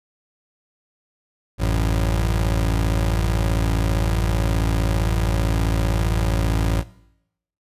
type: tone pair together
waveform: 25% pulse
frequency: 55.29 / 92.5 Hz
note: A1 / F#2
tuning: +9 / 0 cents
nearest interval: major sixth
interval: 891 cents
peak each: -15 / -22 dBFS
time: 1.58-6.84 s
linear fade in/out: 50 ms
effects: noise-tail reverb RT60 0.8 s tail -19 dB re dry + resampled to 32000 Hz